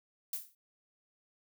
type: noise with exponential decay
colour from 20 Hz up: violet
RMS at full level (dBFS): -33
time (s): 0.33-0.55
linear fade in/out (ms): 2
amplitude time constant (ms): 46
effects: none